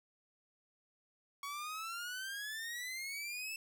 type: exponential sweep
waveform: sawtooth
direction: up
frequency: 1116 to 2656 Hz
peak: -37 dBFS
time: 1.43-3.56 s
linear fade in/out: 2 ms
effects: none